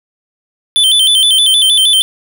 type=tone with vibrato; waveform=square; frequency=3295 Hz; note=G#7; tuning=14 cents flat; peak=-7 dBFS; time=0.76-2.02 s; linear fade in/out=0 ms; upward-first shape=square; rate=6.4 Hz; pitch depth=96 cents each way; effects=none

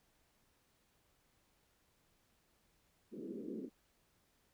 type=band-pass noise; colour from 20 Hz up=pink; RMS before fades=-45 dBFS; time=3.11-3.7 s; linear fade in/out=50 ms; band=200 to 430 Hz; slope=48 dB/octave; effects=pink hiss -75 dBFS RMS until 4.53 s

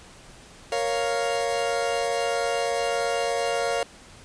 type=chord; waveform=40% pulse; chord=Bb minor; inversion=none; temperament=equal; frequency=466.2 / 554.4 / 698.5 Hz; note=Bb4 / Db5 / F5; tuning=0 / 0 / 0 cents; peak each=-27 dBFS; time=0.72-3.83 s; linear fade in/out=2 ms; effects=pink hiss -48 dBFS RMS until 4.24 s + resampled to 22050 Hz

